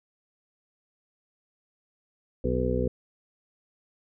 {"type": "harmonic tone", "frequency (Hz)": 62.4, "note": "B1", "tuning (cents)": 19, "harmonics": [1, 2, 3, 4, 6, 7, 8], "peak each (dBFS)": [-30, -32, -34, -31, -33, -32, -30], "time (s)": [2.44, 2.88], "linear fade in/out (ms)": 5, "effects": []}